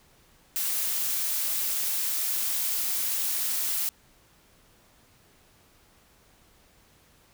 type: noise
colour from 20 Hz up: blue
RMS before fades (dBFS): -28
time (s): 0.56-3.89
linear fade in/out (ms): 0
effects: pink hiss -60 dBFS RMS until 7.33 s